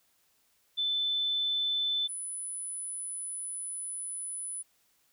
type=tone pair in turn; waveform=sine; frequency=3520 / 9991 Hz; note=A7 / D#9; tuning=0 / +6 cents; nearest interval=octave + tritone; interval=1806 cents; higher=second; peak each=-27 / -35 dBFS; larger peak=first; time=0.77-2.08 / 2.08-4.63 s; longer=second; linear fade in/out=20 ms; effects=white hiss -70 dBFS RMS until 5.12 s